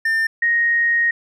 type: tone pair in turn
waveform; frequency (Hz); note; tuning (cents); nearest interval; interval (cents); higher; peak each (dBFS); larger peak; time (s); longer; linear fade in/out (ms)
triangle / sine; 1800 / 1869.5; A6 / A#6; +39 / +4; minor second; 65; second; -14; neither; 0.05-0.27 / 0.42-1.11; second; 5
effects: none